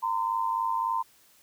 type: tone pair together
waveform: sine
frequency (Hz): 921 / 1024.6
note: A#5 / C6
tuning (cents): -21 / -37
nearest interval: major second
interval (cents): 184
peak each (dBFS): -28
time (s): 0.02-1.03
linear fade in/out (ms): 20
effects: white hiss -60 dBFS RMS until 1.42 s